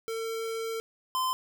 square tone pair in turn, 451.3 / 1030.8 Hz, A4 / C6, +44 / -26 cents, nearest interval octave + major second, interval 1430 cents, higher second, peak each -32 / -27 dBFS, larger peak second, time 0.08-0.8 / 1.15-1.33 s, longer first, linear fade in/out 0 ms, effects none

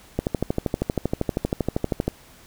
click train, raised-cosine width 2 ms, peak -8 dBFS, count 25, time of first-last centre 0.19-2.08 s, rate 12.7 Hz, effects pink hiss -50 dBFS RMS until 2.46 s

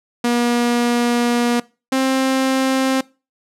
sawtooth tone pair in turn, 239.6 / 264.3 Hz, A#3 / C4, +48 / +18 cents, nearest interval major second, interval 170 cents, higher second, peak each -11 dBFS, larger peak neither, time 0.24-1.6 / 1.92-3.01 s, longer first, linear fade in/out 5 ms, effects noise-tail reverb RT60 0.3 s tail -22 dB re dry + low-pass 11000 Hz 12 dB/octave

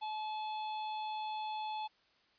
harmonic tone with a mistuned harmonic, 861 Hz, A5, 38 cents flat, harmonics 1 / 3 / 4 / 5, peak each -37 / -51 / -50 / -55 dBFS, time 0.01-1.88 s, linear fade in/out 20 ms, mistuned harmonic 5, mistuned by -19 cents, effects white hiss -70 dBFS RMS until 2.38 s + resampled to 11025 Hz

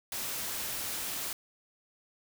white noise, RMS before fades -36 dBFS, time 0.12-1.33 s, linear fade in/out 2 ms, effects none

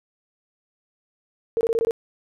sine tone bursts, 457.3 Hz, A#4, 33 cents flat, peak -18 dBFS, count 6, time 1.57-1.909 s, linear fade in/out 0 ms, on 39 ms, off 21 ms, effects none

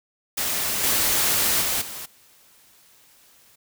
white noise with level steps, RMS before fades -25 / -21 / -24 / -35 / -55 dBFS, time 0.37-3.56 s, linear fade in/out 10 ms, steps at 0.83 / 1.61 / 1.81 / 2.05 s, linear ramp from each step 10 ms, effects none

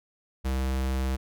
square tone, 65.6 Hz, C2, 5 cents sharp, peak -26 dBFS, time 0.44-1.17 s, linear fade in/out 20 ms, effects none

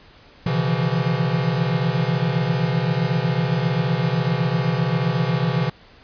square tone cluster, 126.6 / 141.3 / 162.8 / 170.6 Hz, B2 / C#3 / E3 / F3, +43 / +34 / -21 / -40 cents, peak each -25 dBFS, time 0.46-5.7 s, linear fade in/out 5 ms, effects pink hiss -49 dBFS RMS until 6.03 s + resampled to 11025 Hz

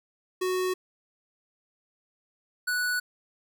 square tone pair in turn, 369.2 / 1476.8 Hz, F#4 / F#6, -4 / -4 cents, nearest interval 2 octaves, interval 2400 cents, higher second, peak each -26 / -26 dBFS, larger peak neither, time 0.41-0.74 / 2.67-3 s, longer neither, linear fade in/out 10 ms, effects 11-bit

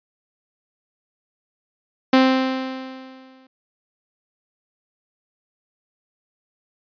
sawtooth tone with exponential decay, 261.6 Hz, C4, in tune, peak -6 dBFS, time 2.13-3.47 s, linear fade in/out 5 ms, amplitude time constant 290 ms, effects resampled to 11025 Hz

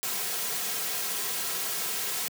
white noise with comb filter, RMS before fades -31 dBFS, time 0.03-2.28 s, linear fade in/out 0 ms, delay 3.4 ms, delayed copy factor -0.55, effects high-pass 200 Hz 12 dB/octave

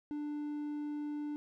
triangle tone, 295.7 Hz, D4, 12 cents sharp, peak -34 dBFS, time 0.11-1.36 s, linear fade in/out 0 ms, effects none

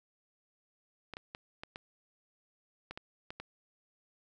clicks, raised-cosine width 0.3 ms, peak -26 dBFS, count 9, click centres 1.137 / 1.169 / 1.349 / 1.635 / 1.759 / 2.91 / 2.975 / 3.305 / 3.4 s, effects none

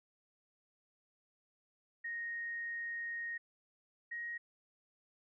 sine tone pair in turn, 1864.7 / 1883.1 Hz, A#6 / A#6, 0 / +17 cents, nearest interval unison, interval 17 cents, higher second, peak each -38 / -39 dBFS, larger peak first, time 2.04-3.38 / 4.11-4.38 s, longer first, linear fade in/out 10 ms, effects none

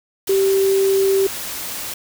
sine tone in noise, 388.6 Hz, G4, 15 cents flat, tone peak -13 dBFS, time 0.29-1.27 s, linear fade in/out 5 ms, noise white, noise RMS -28 dBFS, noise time 0.27-1.94 s, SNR +12 dB, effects none

